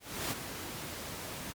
pink noise with ADSR envelope, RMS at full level -33 dBFS, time 0-1.53 s, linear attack 310 ms, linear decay 29 ms, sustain -8 dB, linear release 21 ms, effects high-pass 80 Hz 12 dB/octave + Opus 48 kbps

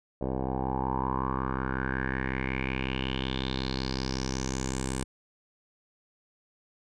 10% pulse tone with low-pass filter sweep, 65.41 Hz, C2, in tune, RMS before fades -31 dBFS, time 0.21-5.04 s, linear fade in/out 5 ms, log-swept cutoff 620 to 8700 Hz, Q 5.9, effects none

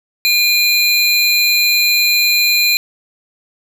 square tone pair together, 2424 / 4096 Hz, D#7 / C8, -46 / -38 cents, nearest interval major sixth, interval 908 cents, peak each -14 dBFS, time 0.25-2.77 s, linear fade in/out 0 ms, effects none

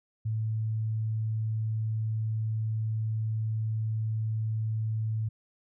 sine tone, 110 Hz, A2, in tune, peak -27 dBFS, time 0.25-5.29 s, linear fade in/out 10 ms, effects none

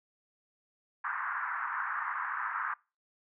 white band-pass noise, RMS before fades -35 dBFS, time 1.04-2.74 s, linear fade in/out 5 ms, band 960 to 1700 Hz, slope 48 dB/octave, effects noise-tail reverb RT60 0.3 s tail -24 dB re dry

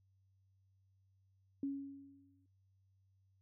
sine tone with exponential decay, 277.2 Hz, C#4, in tune, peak -34 dBFS, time 1.63-2.46 s, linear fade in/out 2 ms, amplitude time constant 180 ms, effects noise-tail reverb RT60 0.2 s tail -22 dB re dry + added 96 Hz sine -70 dBFS peak until 3.41 s

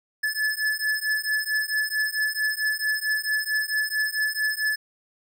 square beating tone pair, 1725 / 1729.5 Hz, A6 / A6, -35 / -30 cents, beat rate 4.5 Hz, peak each -27 dBFS, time 0.23-4.76 s, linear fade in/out 10 ms, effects none

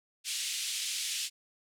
pink band-pass noise, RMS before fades -35 dBFS, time 0.24-1.3 s, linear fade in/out 50 ms, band 2700 to 10000 Hz, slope 24 dB/octave, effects none

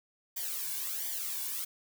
blue noise with flanger, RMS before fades -36 dBFS, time 0.36-1.65 s, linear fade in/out 10 ms, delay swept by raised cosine 0.74 to 1.59 ms, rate 1.4 Hz, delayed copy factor -0.8, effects none

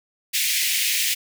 pink high-pass noise, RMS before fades -22 dBFS, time 0.33-1.15 s, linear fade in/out 20 ms, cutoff 2000 Hz, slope 48 dB/octave, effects none

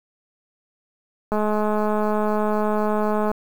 click train, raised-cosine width 1 ms, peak -10 dBFS, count 424, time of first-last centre 1.32-3.315 s, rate 212 Hz, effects 7-bit

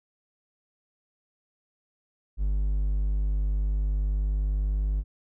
triangle tone, 50.1 Hz, G1, 38 cents sharp, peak -21 dBFS, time 2.37-5.04 s, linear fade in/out 50 ms, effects none

